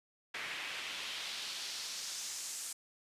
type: noise with band-pass filter sweep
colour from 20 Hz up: pink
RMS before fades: -42 dBFS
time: 0.34-2.73 s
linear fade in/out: 5 ms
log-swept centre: 2100 to 8100 Hz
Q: 1.6
effects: resampled to 32000 Hz